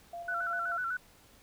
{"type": "tone with tremolo", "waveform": "sine", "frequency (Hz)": 689, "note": "F5", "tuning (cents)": -24, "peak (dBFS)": -38, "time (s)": [0.13, 0.77], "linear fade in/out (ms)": 5, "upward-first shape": "square", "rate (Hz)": 5.3, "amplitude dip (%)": 40}
{"type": "tone with vibrato", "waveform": "sine", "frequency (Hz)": 1421, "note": "F6", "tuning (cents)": 30, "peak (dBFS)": -31, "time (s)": [0.28, 0.97], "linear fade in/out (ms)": 5, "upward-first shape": "square", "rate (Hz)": 8, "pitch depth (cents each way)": 80}
{"effects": ["pink hiss -60 dBFS RMS until 1.42 s"]}